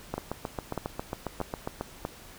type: two click trains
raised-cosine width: 1 ms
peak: -17 / -16 dBFS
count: 13 / 4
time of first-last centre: 0.18-1.81 / 0.14-2.051 s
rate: 7.36 / 1.57 Hz
effects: pink hiss -49 dBFS RMS until 2.38 s